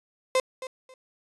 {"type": "tone with echo", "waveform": "35% pulse", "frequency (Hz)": 518, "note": "C5", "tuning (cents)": -17, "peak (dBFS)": -18, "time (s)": [0.35, 0.4], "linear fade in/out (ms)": 2, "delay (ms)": 270, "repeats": 2, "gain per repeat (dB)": -14, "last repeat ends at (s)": 0.94, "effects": ["resampled to 24000 Hz"]}